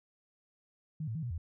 sine tone with pitch steps, 155.8 / 111.6 / 160.8 / 121.4 / 83.6 Hz, D#3 / A2 / E3 / B2 / E2, +3 / +25 / -43 / -29 / +25 cents, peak -34 dBFS, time 1-1.38 s, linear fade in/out 5 ms, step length 76 ms, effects none

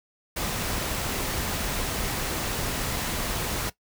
pink noise, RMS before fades -29 dBFS, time 0.36-3.7 s, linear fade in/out 10 ms, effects noise-tail reverb RT60 0.1 s tail -17 dB re dry

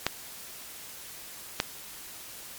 clicks, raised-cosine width 0.2 ms, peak -6 dBFS, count 2, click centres 0.066 / 1.601 s, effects white hiss -44 dBFS RMS until 2.58 s + MP3 96 kbps

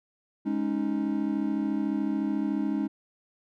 triangle chord, Ab suspended fourth, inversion none, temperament equal, 207.7 / 277.2 / 311.1 Hz, Ab3 / Db4 / Eb4, 0 / 0 / 0 cents, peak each -28 dBFS, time 0.45-2.88 s, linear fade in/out 20 ms, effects none

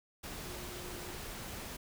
sine tone in noise, 357.3 Hz, F4, 40 cents sharp, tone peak -50 dBFS, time 0.44-1.19 s, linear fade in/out 10 ms, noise pink, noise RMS -44 dBFS, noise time 0.23-1.77 s, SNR -9 dB, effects none

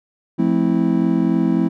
triangle chord, F major seventh, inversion none, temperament just, 174.61 / 218.3 / 261.9 / 327.4 Hz, F3 / A3 / C4 / E4, 0 / -13 / +2 / -12 cents, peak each -18 dBFS, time 0.38-1.69 s, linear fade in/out 20 ms, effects none

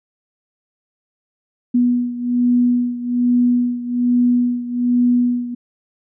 sine beating tone pair, 243.9 / 245.1 Hz, B3 / B3, -21 / -13 cents, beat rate 1.2 Hz, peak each -15 / -19 dBFS, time 1.74-5.55 s, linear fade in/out 10 ms, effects none

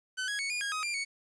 sawtooth tone with pitch steps, 1516 / 1662 / 2220 / 2434 / 1636 / 1259 / 2384 / 2226 Hz, F#6 / G#6 / C#7 / D#7 / G#6 / D#6 / D7 / C#7, +42 / +1 / +2 / -39 / -26 / +20 / +25 / +7 cents, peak -28 dBFS, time 0.17-1.05 s, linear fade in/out 20 ms, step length 110 ms, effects resampled to 22050 Hz + 10-bit

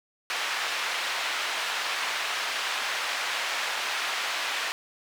white band-pass noise, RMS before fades -30 dBFS, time 0.3-4.72 s, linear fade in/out 0 ms, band 810 to 3000 Hz, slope 12 dB/octave, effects none

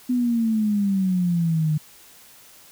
sine exponential sweep, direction down, 252.3 to 150.8 Hz, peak -18 dBFS, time 0.09-1.78 s, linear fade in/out 10 ms, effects white hiss -49 dBFS RMS until 2.71 s

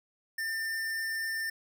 square tone, 1796 Hz, A6, 35 cents sharp, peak -32 dBFS, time 0.38-1.5 s, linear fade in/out 5 ms, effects none

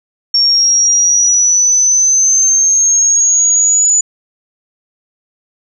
sine exponential sweep, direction up, 5500 to 6960 Hz, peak -7 dBFS, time 0.34-4.01 s, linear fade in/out 5 ms, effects none

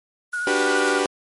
blue noise, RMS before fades -37 dBFS, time 0.32-0.94 s, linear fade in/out 20 ms
sine tone with vibrato, 1448 Hz, F#6, 38 cents flat, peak -23 dBFS, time 0.33-0.99 s, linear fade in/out 5 ms, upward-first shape triangle, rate 12 Hz, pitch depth 30 cents each way
sawtooth chord, G major seventh, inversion second, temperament equal, 293.7 / 370 / 392 / 493.9 Hz, D4 / F#4 / G4 / B4, 0 / 0 / 0 / 0 cents, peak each -22 / -22 / -19 / -21 dBFS, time 0.47-1.06 s, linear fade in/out 2 ms
effects MP3 48 kbps

